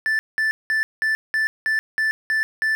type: tone bursts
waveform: triangle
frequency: 1760 Hz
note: A6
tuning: in tune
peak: -16 dBFS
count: 9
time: 0.06-2.75 s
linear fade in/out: 0 ms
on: 130 ms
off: 190 ms
effects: none